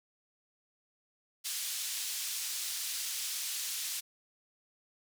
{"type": "band-pass noise", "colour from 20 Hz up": "pink", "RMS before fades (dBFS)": -37, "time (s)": [1.44, 4.01], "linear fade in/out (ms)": 20, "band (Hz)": [4000, 14000], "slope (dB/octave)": 12, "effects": []}